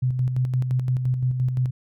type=tone with tremolo; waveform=sine; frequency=127.2 Hz; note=C3; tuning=48 cents flat; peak=-18 dBFS; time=0.02-1.71 s; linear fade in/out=10 ms; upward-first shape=square; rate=5.8 Hz; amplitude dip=45%; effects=none